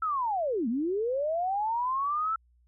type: linear two-way sweep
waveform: sine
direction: down then up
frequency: 1338 to 215.3 to 1338 Hz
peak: -26 dBFS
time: 0.02-2.36 s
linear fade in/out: 5 ms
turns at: 0.68 s
effects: added 60 Hz sine -61 dBFS peak until 2.67 s